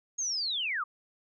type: linear sweep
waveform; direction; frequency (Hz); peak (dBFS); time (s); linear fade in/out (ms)
sine; down; 6645 to 1108.7; -29; 0.18-0.84; 10
effects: none